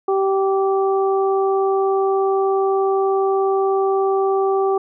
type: harmonic tone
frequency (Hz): 388.1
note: G4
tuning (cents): -17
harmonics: 1 / 2 / 3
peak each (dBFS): -16 / -22 / -26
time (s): 0.08-4.78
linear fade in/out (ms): 5
effects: none